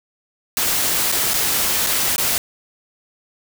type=noise with dropouts; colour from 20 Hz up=white; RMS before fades=-19 dBFS; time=0.57-2.38 s; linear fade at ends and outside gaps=1 ms; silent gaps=1.118-1.123 / 1.335-1.34 / 1.865-1.869 / 2.161-2.181 s; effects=none